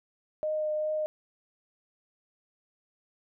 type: tone with vibrato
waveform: sine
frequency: 614 Hz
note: D#5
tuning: 23 cents flat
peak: -27 dBFS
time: 0.43-1.06 s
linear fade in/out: 0 ms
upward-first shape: triangle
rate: 2.5 Hz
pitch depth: 13 cents each way
effects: none